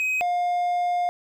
triangle tone pair in turn, 2525 / 708.6 Hz, D#7 / F5, +25 / +25 cents, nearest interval octave + minor seventh, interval 2200 cents, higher first, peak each -20 / -19 dBFS, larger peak second, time 0-0.21 / 0.21-1.09 s, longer second, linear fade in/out 0 ms, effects none

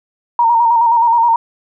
sine tone with vibrato, 932.3 Hz, A#5, in tune, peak -8 dBFS, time 0.39-1.36 s, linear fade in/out 2 ms, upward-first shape square, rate 9.5 Hz, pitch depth 37 cents each way, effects none

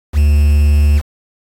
triangle tone with quantisation, 73.5 Hz, D2, 2 cents sharp, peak -5 dBFS, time 0.13-1.02 s, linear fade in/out 50 ms, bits 5, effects AAC 48 kbps

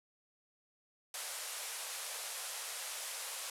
white band-pass noise, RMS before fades -43 dBFS, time 1.14-3.5 s, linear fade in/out 2 ms, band 470 to 12000 Hz, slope 48 dB/octave, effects none

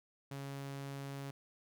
sawtooth tone, 138.59 Hz, C#3, in tune, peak -38 dBFS, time 0.31-1.31 s, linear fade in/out 5 ms, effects none

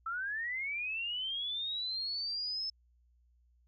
sine linear sweep, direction up, 1302 to 5274 Hz, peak -34 dBFS, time 0.06-2.7 s, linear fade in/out 5 ms, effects added 60 Hz sine -65 dBFS peak until 3.67 s

